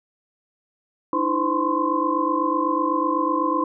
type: tone cluster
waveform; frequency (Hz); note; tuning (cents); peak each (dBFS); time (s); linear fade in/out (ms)
sine; 300 / 328 / 511 / 1026 / 1074; D4 / E4 / C5 / C6 / C6; +37 / -9 / -41 / -34 / +45; -26 / -26 / -28 / -23 / -26; 1.13-3.64; 2
effects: none